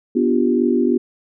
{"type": "chord", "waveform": "sine", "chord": "G dominant seventh", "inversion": "first", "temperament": "equal", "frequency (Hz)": [246.9, 293.7, 349.2, 392], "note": ["B3", "D4", "F4", "G4"], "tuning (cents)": [0, 0, 0, 0], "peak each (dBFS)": [-17, -22, -19, -21], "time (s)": [0.15, 0.98], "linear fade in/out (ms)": 10, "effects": []}